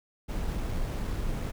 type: noise with sample-and-hold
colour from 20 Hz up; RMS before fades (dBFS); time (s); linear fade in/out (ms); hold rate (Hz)
brown; -31; 0.28-1.52; 20; 8820
effects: none